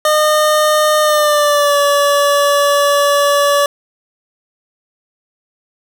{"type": "tone with pitch glide", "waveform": "25% pulse", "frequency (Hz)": [610, 572.4], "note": ["D#5", "D5"], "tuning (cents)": [-34, -45], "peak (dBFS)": -6, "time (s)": [0.05, 3.66], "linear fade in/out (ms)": 2, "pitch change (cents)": -111, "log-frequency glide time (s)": [1.01, 1.78], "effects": []}